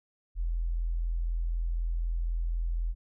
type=tone; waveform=sine; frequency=42 Hz; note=E1; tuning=33 cents sharp; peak=-27 dBFS; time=0.35-2.95 s; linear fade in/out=50 ms; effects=none